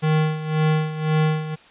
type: tone with tremolo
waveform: square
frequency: 155.56 Hz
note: D#3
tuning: in tune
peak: -16 dBFS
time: 0.02-1.56 s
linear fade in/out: 20 ms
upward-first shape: sine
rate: 1.9 Hz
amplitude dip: 75%
effects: white hiss -49 dBFS RMS until 1.7 s + resampled to 8000 Hz